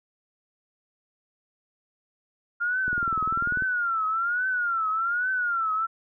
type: tone with vibrato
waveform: sine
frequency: 1396.9 Hz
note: F6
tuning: in tune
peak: -23 dBFS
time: 2.6-5.87 s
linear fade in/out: 20 ms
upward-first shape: triangle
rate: 1.2 Hz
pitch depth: 170 cents each way
type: click train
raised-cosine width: 3 ms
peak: -24 dBFS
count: 16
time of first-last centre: 2.88-3.623 s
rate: 20.2 Hz
effects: none